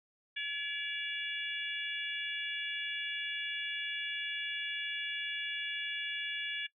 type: harmonic tone with a mistuned harmonic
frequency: 567 Hz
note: C#5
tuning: 39 cents sharp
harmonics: 3 / 4 / 5 / 6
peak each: -39 / -40 / -41 / -42 dBFS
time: 0.36-6.67 s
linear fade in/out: 10 ms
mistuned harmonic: 4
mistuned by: +35 cents
effects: noise-tail reverb RT60 0.1 s tail -20 dB re dry